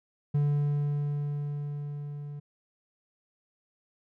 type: tone with level ramp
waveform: triangle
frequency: 145.4 Hz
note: D3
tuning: 17 cents flat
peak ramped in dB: -20 to -35 dBFS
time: 0.34-2.4 s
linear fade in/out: 10 ms
effects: none